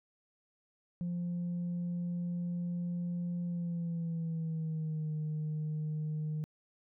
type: tone with pitch glide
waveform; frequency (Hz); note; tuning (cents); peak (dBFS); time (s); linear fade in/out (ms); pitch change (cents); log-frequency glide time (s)
sine; 174.61 to 153.77; F3 to D#3; 0 to -20; -31; 1.01-6.44; 0; -220; 3.44-5.13
effects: tanh soft clip ceiling -31 dBFS